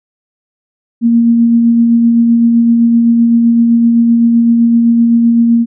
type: tone with tremolo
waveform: sine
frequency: 233.1 Hz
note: A#3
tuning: in tune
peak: -4 dBFS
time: 1.01-5.66 s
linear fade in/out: 50 ms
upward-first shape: sine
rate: 7.8 Hz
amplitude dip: 25%
effects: none